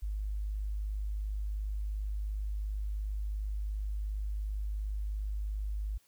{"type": "tone", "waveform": "sine", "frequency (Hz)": 51.4, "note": "G#1", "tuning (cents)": -17, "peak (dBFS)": -32, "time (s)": [0.02, 5.98], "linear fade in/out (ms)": 10, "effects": ["white hiss -68 dBFS RMS until 6.07 s"]}